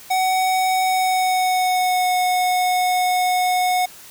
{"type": "tone with pitch glide", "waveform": "square", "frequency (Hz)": [749, 730.6], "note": ["F#5", "F#5"], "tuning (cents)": [21, -22], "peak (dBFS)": -17, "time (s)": [0.1, 3.86], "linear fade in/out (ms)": 10, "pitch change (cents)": -43, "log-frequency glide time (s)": [0.84, 2.12], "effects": ["white hiss -42 dBFS RMS until 4.1 s"]}